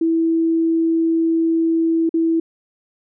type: tone with dropouts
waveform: sine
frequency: 328.1 Hz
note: E4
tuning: 8 cents flat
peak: -14 dBFS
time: 0.01-2.4 s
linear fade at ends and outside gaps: 5 ms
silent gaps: 2.093-2.14 s
effects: none